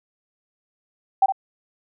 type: tone with echo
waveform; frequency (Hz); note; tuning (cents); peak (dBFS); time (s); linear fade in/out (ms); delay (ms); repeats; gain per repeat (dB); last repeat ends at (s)
sine; 776; G5; -18; -11; 1.22-1.26; 5; 63; 1; -9; 1.323
effects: none